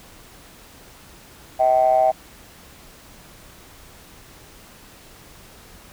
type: ring-modulated tone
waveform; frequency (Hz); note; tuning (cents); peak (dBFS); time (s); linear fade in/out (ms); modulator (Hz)
triangle; 65.41; C2; 0; -8; 1.59-2.12; 20; 704
effects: tanh soft clip ceiling -5 dBFS + pink hiss -46 dBFS RMS until 5.92 s